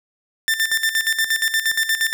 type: tone with tremolo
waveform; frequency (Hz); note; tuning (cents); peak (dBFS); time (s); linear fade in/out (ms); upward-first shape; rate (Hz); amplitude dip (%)
sawtooth; 1787; A6; +26; -12; 0.48-2.13; 0; square; 8.5; 70
effects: none